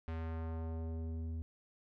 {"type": "tone with low-pass filter sweep", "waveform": "square", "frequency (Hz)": 81.4, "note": "E2", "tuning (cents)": -21, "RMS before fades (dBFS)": -40, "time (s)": [0.08, 1.42], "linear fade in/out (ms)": 0, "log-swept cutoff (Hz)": [2500, 200], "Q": 0.9, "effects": []}